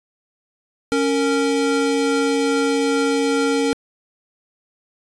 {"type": "tone pair together", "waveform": "square", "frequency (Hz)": [277.2, 461.2], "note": ["C#4", "A#4"], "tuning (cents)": [0, -19], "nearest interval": "major sixth", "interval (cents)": 881, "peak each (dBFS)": -20, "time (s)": [0.92, 3.73], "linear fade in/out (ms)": 0, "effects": ["resampled to 22050 Hz"]}